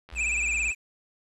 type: click train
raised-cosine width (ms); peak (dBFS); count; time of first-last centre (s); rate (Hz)
0.3; -31; 53; 0.09-0.717; 83
type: tone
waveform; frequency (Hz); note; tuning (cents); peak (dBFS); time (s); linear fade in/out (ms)
triangle; 58.9; A#1; +19; -34; 0.12-0.71; 10
type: tone with vibrato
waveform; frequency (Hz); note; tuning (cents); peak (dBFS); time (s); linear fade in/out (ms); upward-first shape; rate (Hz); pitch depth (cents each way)
square; 2489; D#7; 0; -25; 0.15-0.75; 50; sine; 18; 98
effects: resampled to 24000 Hz + 9-bit